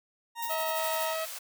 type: tone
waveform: 40% pulse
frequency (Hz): 930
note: A#5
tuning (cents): -4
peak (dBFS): -33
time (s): 0.35-1.16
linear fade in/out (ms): 50
type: noise with tremolo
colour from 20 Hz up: violet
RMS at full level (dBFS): -34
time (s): 0.42-1.08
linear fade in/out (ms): 5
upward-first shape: triangle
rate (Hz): 12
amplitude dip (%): 75
type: harmonic tone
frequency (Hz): 642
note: E5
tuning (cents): -46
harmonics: 1 / 2 / 3 / 4 / 5 / 6 / 7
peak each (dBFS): -32 / -38 / -42 / -44 / -46 / -48 / -49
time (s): 0.49-1.26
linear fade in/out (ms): 20
type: high-pass noise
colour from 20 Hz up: white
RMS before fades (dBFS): -40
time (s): 0.77-1.39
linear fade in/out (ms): 10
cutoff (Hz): 520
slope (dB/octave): 48
effects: none